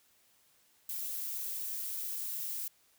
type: noise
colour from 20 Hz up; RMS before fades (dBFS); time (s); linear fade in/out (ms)
violet; -38; 0.89-2.68; 2
effects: white hiss -68 dBFS RMS until 2.98 s